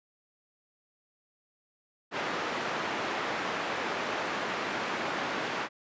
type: band-pass noise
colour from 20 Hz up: white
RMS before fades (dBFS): -33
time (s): 2.11-5.69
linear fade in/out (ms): 50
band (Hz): 210 to 1700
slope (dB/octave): 12
effects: resampled to 16000 Hz